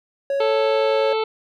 triangle tone with pitch glide, 554.4 to 549.6 Hz, C#5 to C#5, 0 to -15 cents, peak -17 dBFS, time 0.3-1.13 s, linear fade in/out 2 ms, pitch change -15 cents, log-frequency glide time 0.45-0.98 s
harmonic tone, 440 Hz, A4, in tune, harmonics 1 / 2 / 3 / 5 / 6 / 7 / 8 / 9 / 10, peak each -20 / -26 / -30 / -34 / -36 / -37 / -38 / -39 / -40 dBFS, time 0.4-1.24 s, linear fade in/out 5 ms
effects none

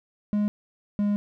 triangle tone pair in turn, 207.7 / 205.3 Hz, G#3 / G#3, 0 / -20 cents, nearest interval unison, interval 20 cents, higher first, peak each -19 dBFS, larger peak neither, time 0.33-0.48 / 0.99-1.16 s, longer second, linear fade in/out 0 ms, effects none

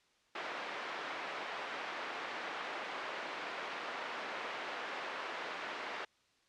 white band-pass noise, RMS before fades -42 dBFS, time 0.35-6.05 s, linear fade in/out 5 ms, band 410 to 1900 Hz, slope 12 dB/octave, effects white hiss -71 dBFS RMS until 6.48 s + low-pass 5000 Hz 12 dB/octave

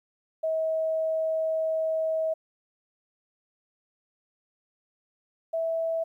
sine tone pair in turn, 640 / 655.3 Hz, D#5 / E5, +49 / -10 cents, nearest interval unison, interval 41 cents, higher second, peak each -24 / -25 dBFS, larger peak first, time 0.43-2.34 / 5.53-6.04 s, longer first, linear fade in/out 10 ms, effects 11-bit

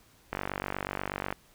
click train, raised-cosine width 0.5 ms, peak -16 dBFS, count 49, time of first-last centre 0.33-1.326 s, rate 48.2 Hz, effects pink hiss -61 dBFS RMS until 1.54 s

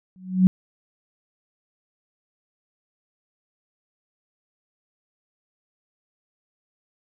sine tone with exponential growth, 185.6 Hz, F#3, 6 cents sharp, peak -8 dBFS, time 0.16-0.47 s, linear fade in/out 0 ms, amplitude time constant 66 ms, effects none

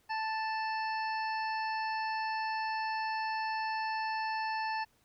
harmonic tone, 880 Hz, A5, in tune, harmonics 1 / 2 / 3 / 5 / 6, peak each -33 / -39 / -43 / -47 / -49 dBFS, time 0.09-4.85 s, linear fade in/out 20 ms, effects pink hiss -70 dBFS RMS until 5.04 s

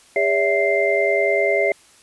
sine tone cluster, 405.5 / 567 / 657 / 2091 Hz, G#4 / C#5 / E5 / C7, -41 / +39 / -6 / -2 cents, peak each -21 dBFS, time 0.16-1.72 s, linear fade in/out 2 ms, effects white hiss -51 dBFS RMS until 2.02 s + resampled to 24000 Hz

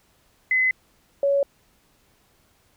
sine tone pair in turn, 2032 / 559.8 Hz, B6 / C#5, +49 / +17 cents, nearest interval octave + minor seventh, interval 2232 cents, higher first, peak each -17 dBFS, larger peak neither, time 0.51-0.71 / 1.23-1.43 s, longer neither, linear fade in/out 2 ms, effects pink hiss -62 dBFS RMS until 2.76 s

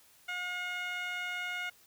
15% pulse tone with band-pass filter, 719 Hz, F#5, 50 cents flat, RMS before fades -37 dBFS, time 0.28-1.7 s, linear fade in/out 10 ms, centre 2000 Hz, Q 1.3, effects white hiss -62 dBFS RMS until 1.86 s

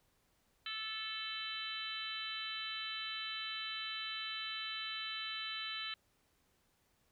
harmonic tone with a mistuned harmonic, 440 Hz, A4, in tune, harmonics 3 / 4 / 5 / 6 / 7 / 8 / 9, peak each -48 / -48 / -50 / -48 / -44 / -53 / -45 dBFS, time 0.66-5.94 s, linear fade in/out 2 ms, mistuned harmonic 4, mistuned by -17 cents, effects pink hiss -75 dBFS RMS until 7.11 s

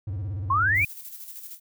triangle tone with vibrato, 97 Hz, G2, 18 cents flat, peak -26 dBFS, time 0.07-0.85 s, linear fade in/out 5 ms, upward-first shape square, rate 17 Hz, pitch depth 160 cents each way
sine exponential sweep, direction up, 1032 to 2489 Hz, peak -19 dBFS, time 0.5-0.85 s, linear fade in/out 5 ms
violet noise with tremolo, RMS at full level -39 dBFS, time 0.74-1.6 s, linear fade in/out 50 ms, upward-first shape square, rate 13 Hz, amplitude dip 45%
effects none

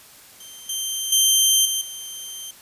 15% pulse tone with level steps, 3136 Hz, G7, in tune, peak -32 / -17 / -7 / -14 / -25 dBFS, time 0.4-2.51 s, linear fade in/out 5 ms, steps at 0.69 / 1.12 / 1.65 / 1.81 s, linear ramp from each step 5 ms, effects white hiss -47 dBFS RMS until 2.61 s + resampled to 32000 Hz

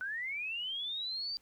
sine linear sweep, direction up, 1480 to 4699 Hz, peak -35 dBFS, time 0.01-1.37 s, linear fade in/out 0 ms, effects pink hiss -69 dBFS RMS until 1.41 s

